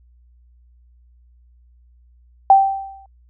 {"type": "tone with exponential decay", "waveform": "sine", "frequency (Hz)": 780, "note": "G5", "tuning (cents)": -9, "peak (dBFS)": -4, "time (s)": [2.5, 3.06], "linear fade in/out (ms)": 2, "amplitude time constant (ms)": 120, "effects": ["added 60 Hz sine -49 dBFS peak until 3.29 s"]}